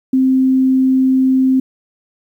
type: tone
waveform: sine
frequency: 261.6 Hz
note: C4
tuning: in tune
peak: -9 dBFS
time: 0.13-1.6 s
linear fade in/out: 5 ms
effects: 8-bit